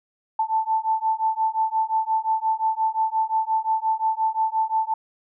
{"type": "beating tone pair", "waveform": "sine", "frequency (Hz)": [880, 885.7], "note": ["A5", "A5"], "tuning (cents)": [0, 11], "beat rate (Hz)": 5.7, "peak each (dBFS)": -23, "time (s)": [0.39, 4.94], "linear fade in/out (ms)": 5, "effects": []}